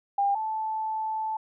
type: tone pair in turn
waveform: sine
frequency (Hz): 801 / 875.1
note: G5 / A5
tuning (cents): +37 / -10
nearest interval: major second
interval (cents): 153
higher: second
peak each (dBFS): -21 / -27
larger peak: first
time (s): 0.18-0.35 / 0.35-1.37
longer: second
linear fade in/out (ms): 5
effects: none